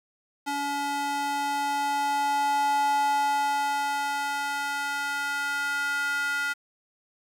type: tone with high-pass filter sweep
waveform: square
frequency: 284.3 Hz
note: C#4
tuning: 44 cents sharp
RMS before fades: -27 dBFS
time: 0.46-6.54 s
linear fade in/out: 20 ms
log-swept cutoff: 570 to 1500 Hz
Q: 4.1
effects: low-pass 12000 Hz 12 dB/octave + 9-bit